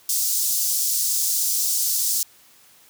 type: high-pass noise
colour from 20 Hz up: pink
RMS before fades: -22 dBFS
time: 0.09-2.23 s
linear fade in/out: 2 ms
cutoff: 5500 Hz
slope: 24 dB/octave
effects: white hiss -53 dBFS RMS until 2.89 s + high-pass 60 Hz 12 dB/octave